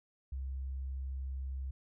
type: tone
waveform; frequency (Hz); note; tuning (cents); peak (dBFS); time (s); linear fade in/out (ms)
sine; 66.4; C2; +26; -36; 0.32-1.71; 5
effects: none